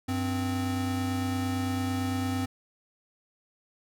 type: tone pair together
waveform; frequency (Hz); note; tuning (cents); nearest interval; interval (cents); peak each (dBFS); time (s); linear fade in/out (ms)
square; 96.3 / 260; G2 / C4; -30 / -11; octave + perfect fourth; 1719; -32 / -30; 0.08-2.46; 10
effects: none